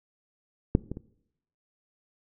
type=clicks; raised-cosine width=3 ms; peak=-6 / -20 / -25 dBFS; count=3; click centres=0.751 / 0.916 / 0.971 s; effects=noise-tail reverb RT60 0.8 s tail -21 dB re dry